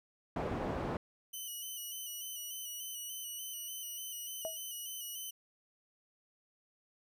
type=low-pass noise; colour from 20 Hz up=white; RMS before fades=-37 dBFS; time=0.36-0.97 s; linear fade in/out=2 ms; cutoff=660 Hz; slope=12 dB/octave
type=tone with vibrato; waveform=5% pulse; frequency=2983 Hz; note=F#7; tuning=13 cents sharp; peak=-33 dBFS; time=1.33-5.31 s; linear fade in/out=10 ms; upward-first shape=square; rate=3.4 Hz; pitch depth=34 cents each way
type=tone with exponential decay; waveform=sine; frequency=644 Hz; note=E5; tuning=41 cents flat; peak=-32 dBFS; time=4.45-4.59 s; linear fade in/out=0 ms; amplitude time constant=29 ms
effects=none